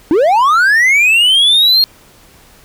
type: linear sweep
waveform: triangle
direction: up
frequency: 286.9 to 4301 Hz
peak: -5 dBFS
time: 0.11-1.84 s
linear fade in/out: 0 ms
effects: pink hiss -44 dBFS RMS until 2.64 s